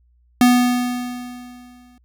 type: tone with exponential decay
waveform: square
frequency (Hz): 246.4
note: B3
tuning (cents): -4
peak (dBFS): -9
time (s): 0.41-1.98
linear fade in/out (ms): 2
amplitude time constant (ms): 340
effects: added 60 Hz sine -54 dBFS peak until 2.04 s